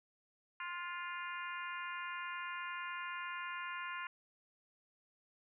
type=harmonic tone with a mistuned harmonic; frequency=349.2 Hz; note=F4; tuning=in tune; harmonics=3 / 4 / 5 / 6 / 7 / 8; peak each=-44 / -46 / -48 / -50 / -51 / -52 dBFS; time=0.6-4.07 s; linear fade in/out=2 ms; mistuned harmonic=4; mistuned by=+25 cents; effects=none